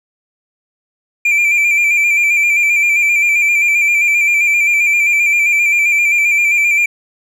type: tone with vibrato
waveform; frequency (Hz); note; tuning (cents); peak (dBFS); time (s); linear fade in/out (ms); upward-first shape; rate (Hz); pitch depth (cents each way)
triangle; 2363; D7; +10; -8; 1.25-6.86; 5; square; 7.6; 32
effects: none